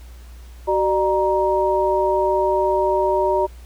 sine tone cluster, 377.9 / 601 / 940 Hz, F#4 / D5 / A#5, +37 / +40 / +14 cents, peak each -20 dBFS, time 0.67-3.47 s, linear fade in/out 20 ms, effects added 60 Hz sine -37 dBFS peak until 3.65 s + pink hiss -51 dBFS RMS until 3.65 s

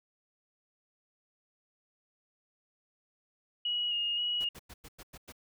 sine tone with vibrato, 2881 Hz, F#7, 47 cents flat, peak -29 dBFS, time 3.65-4.49 s, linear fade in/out 5 ms, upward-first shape square, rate 1.9 Hz, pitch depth 18 cents each way
pink noise bursts, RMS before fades -48 dBFS, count 7, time 4.4-5.324 s, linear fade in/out 10 ms, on 48 ms, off 98 ms
effects none

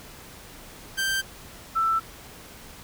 sawtooth / sine tone pair in turn, 1568 / 1327.9 Hz, G6 / E6, 0 / +12 cents, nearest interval minor third, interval 288 cents, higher first, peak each -20 dBFS, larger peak neither, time 0.97-1.22 / 1.75-2 s, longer neither, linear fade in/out 20 ms, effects pink hiss -45 dBFS RMS until 2.83 s

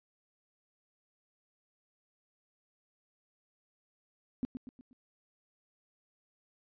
sine tone with echo, 253 Hz, B3, 42 cents sharp, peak -29 dBFS, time 4.43-4.45 s, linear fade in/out 0 ms, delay 120 ms, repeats 4, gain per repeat -7 dB, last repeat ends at 4.93 s, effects resampled to 11025 Hz

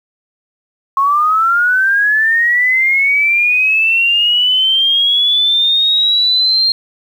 sine linear sweep, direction up, 1080 to 4211 Hz, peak -9 dBFS, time 0.97-6.72 s, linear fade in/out 2 ms, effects 7-bit

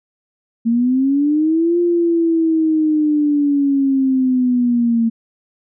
sine linear two-way sweep, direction up then down, 226.6 to 349.2 to 226.6 Hz, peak -12 dBFS, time 0.65-5.1 s, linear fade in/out 20 ms, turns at 1.79 s, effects none

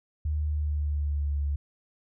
sine tone with pitch glide, 75.7 to 71.7 Hz, D#2 to D2, -47 to -41 cents, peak -25 dBFS, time 0.25-1.56 s, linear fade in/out 5 ms, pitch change -94 cents, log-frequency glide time 0.37-1.39 s, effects none

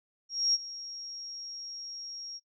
sine tone with ADSR envelope, 5588 Hz, F8, in tune, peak -22 dBFS, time 0.29-2.4 s, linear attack 250 ms, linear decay 32 ms, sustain -17 dB, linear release 37 ms, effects noise-tail reverb RT60 0.1 s tail -22 dB re dry

